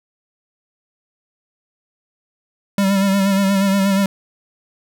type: tone with vibrato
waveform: square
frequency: 196 Hz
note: G3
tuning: in tune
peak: -14 dBFS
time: 2.78-4.06 s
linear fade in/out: 2 ms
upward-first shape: sine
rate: 8.4 Hz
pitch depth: 40 cents each way
effects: none